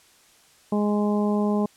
harmonic tone, 207.7 Hz, G#3, in tune, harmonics 1 / 2 / 3 / 4 / 5, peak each -21 / -27 / -31 / -33 / -35 dBFS, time 0.72-1.66 s, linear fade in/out 5 ms, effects white hiss -56 dBFS RMS until 1.76 s + low-pass 10000 Hz 12 dB/octave

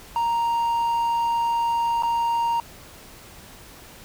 triangle tone with dropouts, 932.3 Hz, A#5, in tune, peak -18 dBFS, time 0.16-2.6 s, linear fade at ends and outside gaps 1 ms, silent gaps 2.024-2.033 s, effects pink hiss -45 dBFS RMS until 4.04 s

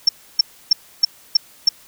sine tone bursts, 5420 Hz, E8, 47 cents sharp, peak -8 dBFS, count 6, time 0.07-1.69 s, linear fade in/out 5 ms, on 20 ms, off 300 ms, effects white hiss -48 dBFS RMS until 1.87 s

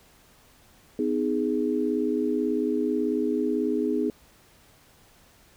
sine chord, G# minor, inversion first, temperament equal with one note detuned, 252.9 / 311.1 / 415.3 Hz, B3 / D#4 / G#4, +41 / 0 / 0 cents, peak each -27 dBFS, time 0.99-4.1 s, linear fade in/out 2 ms, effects pink hiss -57 dBFS RMS until 5.56 s

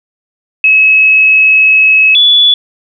sine tone pair in turn, 2573 / 3435 Hz, E7 / A7, -43 / -42 cents, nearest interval perfect fourth, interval 501 cents, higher second, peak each -3 dBFS, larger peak neither, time 0.64-2.15 / 2.15-2.54 s, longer first, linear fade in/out 2 ms, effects none

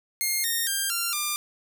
5% pulse tone with pitch steps, 2130 / 1843.6 / 1595.7 / 1381.1 / 1195.4 Hz, C7 / A#6 / G6 / F6 / D6, +30 / -20 / +30 / -20 / +30 cents, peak -14 dBFS, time 0.21-1.36 s, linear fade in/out 0 ms, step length 230 ms, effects none

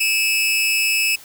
sawtooth tone with amplitude modulation, 2600 Hz, E7, 24 cents flat, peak -10 dBFS, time 0-1.16 s, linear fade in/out 10 ms, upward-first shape sine, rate 240 Hz, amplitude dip 65%, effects white hiss -43 dBFS RMS until 1.24 s

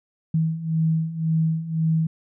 sine beating tone pair, 159.6 / 161.5 Hz, D#3 / E3, +44 / -35 cents, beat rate 1.9 Hz, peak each -25 / -21 dBFS, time 0.34-2.07 s, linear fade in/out 5 ms, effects none

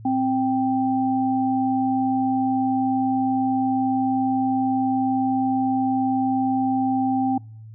sine tone pair together, 261.6 / 783.9 Hz, C4 / G5, 0 / 0 cents, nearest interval octave + perfect fifth, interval 1900 cents, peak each -20 / -23 dBFS, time 0.05-7.38 s, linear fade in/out 5 ms, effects noise-tail reverb RT60 0.5 s tail -26 dB re dry + added 110 Hz sine -38 dBFS peak until 7.74 s

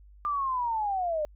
sine linear sweep, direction down, 1200 to 587.3 Hz, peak -26 dBFS, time 0.25-1.25 s, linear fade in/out 0 ms, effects added 50 Hz sine -50 dBFS peak until 1.35 s

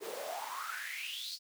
pink noise with high-pass filter sweep, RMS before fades -41 dBFS, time 0-1.39 s, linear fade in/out 50 ms, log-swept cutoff 390 to 4800 Hz, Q 8.7, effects none

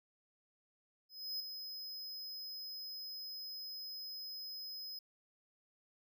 square tone with ADSR envelope, 5070 Hz, D#8, 32 cents sharp, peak -37 dBFS, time 1.09-4.99 s, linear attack 310 ms, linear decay 4 ms, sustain -7 dB, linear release 4 ms, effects none

